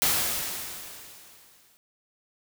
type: noise with exponential decay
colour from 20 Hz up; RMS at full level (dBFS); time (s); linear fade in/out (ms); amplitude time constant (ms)
white; -22; 0.02-1.77; 0; 380
effects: none